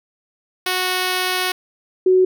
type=tone pair in turn; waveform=5% pulse / sine; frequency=368 / 371.4 Hz; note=F#4 / F#4; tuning=-9 / +7 cents; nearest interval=unison; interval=16 cents; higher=second; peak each=-7 / -10 dBFS; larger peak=first; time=0.66-1.52 / 2.06-2.25 s; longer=first; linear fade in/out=5 ms; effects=none